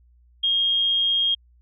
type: tone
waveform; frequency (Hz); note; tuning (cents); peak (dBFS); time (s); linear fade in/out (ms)
sine; 3242; G#7; -42; -18; 0.43-1.35; 10
effects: added 60 Hz sine -53 dBFS peak until 1.61 s